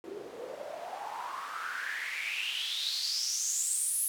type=noise with band-pass filter sweep; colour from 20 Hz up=white; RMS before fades=-35 dBFS; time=0.04-4.08 s; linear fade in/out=0 ms; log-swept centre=350 to 11000 Hz; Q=7.1; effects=none